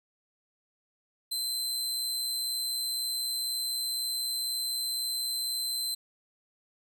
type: tone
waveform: sawtooth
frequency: 4081 Hz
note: C8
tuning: 44 cents flat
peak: -27 dBFS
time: 1.31-5.95 s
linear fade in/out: 10 ms
effects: none